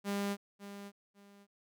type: tone with echo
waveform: sawtooth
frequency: 200.9 Hz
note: G3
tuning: 43 cents sharp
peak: -29 dBFS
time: 0.04-0.37 s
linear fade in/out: 50 ms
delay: 550 ms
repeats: 2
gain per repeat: -12 dB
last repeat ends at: 1.47 s
effects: none